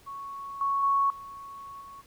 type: tone with level steps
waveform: sine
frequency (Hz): 1108.7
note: C#6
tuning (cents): 0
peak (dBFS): -36 / -24 / -21 / -40 / -43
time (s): 0.06-2.02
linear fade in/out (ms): 20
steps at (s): 0.61 / 0.83 / 1.1 / 1.81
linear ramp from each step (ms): 2
effects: pink hiss -58 dBFS RMS until 2.06 s